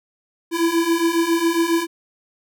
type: beating tone pair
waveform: square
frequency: 329.6 / 336.9 Hz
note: E4 / E4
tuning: 0 / +38 cents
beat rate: 7.3 Hz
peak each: -22 / -19 dBFS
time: 0.51-1.87 s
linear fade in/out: 50 ms
effects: none